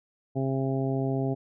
harmonic tone, 134.1 Hz, C3, 43 cents sharp, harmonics 1 / 2 / 3 / 4 / 5 / 6, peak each -28 / -30 / -32 / -40 / -35 / -42 dBFS, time 0.35-1.35 s, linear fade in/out 20 ms, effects none

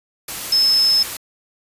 sine tone in noise, 5210 Hz, E8, 21 cents flat, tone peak -12 dBFS, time 0.52-1.03 s, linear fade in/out 5 ms, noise white, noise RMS -28 dBFS, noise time 0.28-1.17 s, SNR +13 dB, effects resampled to 32000 Hz

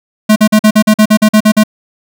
square tone bursts, 214.6 Hz, A3, 43 cents flat, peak -4 dBFS, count 12, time 0.29-1.637 s, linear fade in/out 10 ms, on 71 ms, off 45 ms, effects none

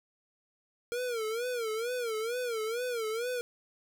square tone with vibrato, 466.2 Hz, A#4, in tune, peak -32 dBFS, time 0.92-3.41 s, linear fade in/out 0 ms, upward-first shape sine, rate 2.2 Hz, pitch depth 130 cents each way, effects none

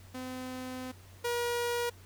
sawtooth tone pair in turn, 255.6 / 478.5 Hz, C4 / A#4, -40 / +45 cents, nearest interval major seventh, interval 1085 cents, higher second, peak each -34 / -26 dBFS, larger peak second, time 0.14-0.92 / 1.24-1.9 s, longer first, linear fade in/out 10 ms, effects added 93 Hz sine -52 dBFS peak until 2.05 s + pink hiss -58 dBFS RMS until 2.05 s

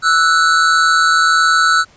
square tone pair together, 1318.5 / 1480 Hz, E6 / F#6, 0 / 0 cents, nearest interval major second, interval 200 cents, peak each -13 dBFS, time 0.02-1.85 s, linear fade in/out 50 ms, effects pink hiss -48 dBFS RMS until 1.96 s + resampled to 16000 Hz

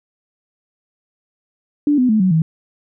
sine tone with pitch steps, 292.5 / 251.7 / 216.6 / 186.4 / 160.41 Hz, D4 / B3 / A3 / F#3 / E3, -7 / +33 / -27 / +13 / -47 cents, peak -11 dBFS, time 1.87-2.42 s, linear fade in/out 2 ms, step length 110 ms, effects none

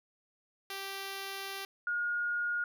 5% pulse / sine tone pair in turn, 391.1 / 1431.3 Hz, G4 / F6, -4 / +42 cents, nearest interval octave + minor seventh, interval 2246 cents, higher second, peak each -27 / -30 dBFS, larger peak first, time 0.7-1.65 / 1.87-2.64 s, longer first, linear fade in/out 2 ms, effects none

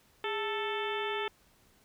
harmonic tone with a mistuned harmonic, 440 Hz, A4, in tune, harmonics 1 / 2 / 3 / 4 / 5 / 6 / 7 / 8, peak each -35 / -38 / -40 / -41 / -42 / -43 / -43 / -44 dBFS, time 0.24-1.28 s, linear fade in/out 2 ms, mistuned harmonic 1, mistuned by -110 cents, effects pink hiss -65 dBFS RMS until 1.84 s

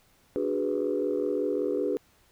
sine chord, G# half-diminished seventh, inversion second, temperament equal, 293.7 / 370 / 415.3 / 493.9 Hz, D4 / F#4 / G#4 / B4, 0 / 0 / 0 / 0 cents, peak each -31 / -31 / -29 / -30 dBFS, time 0.36-1.97 s, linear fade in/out 0 ms, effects tanh soft clip ceiling -17 dBFS + pink hiss -63 dBFS RMS until 2.31 s

